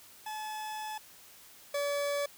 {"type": "tone pair in turn", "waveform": "40% pulse", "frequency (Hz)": [860, 572.4], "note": ["A5", "D5"], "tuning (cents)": [-40, -45], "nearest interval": "perfect fifth", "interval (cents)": 705, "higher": "first", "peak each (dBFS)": [-36, -29], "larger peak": "second", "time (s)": [[0.26, 0.98], [1.74, 2.26]], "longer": "first", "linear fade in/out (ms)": 5, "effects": ["white hiss -55 dBFS RMS until 2.37 s"]}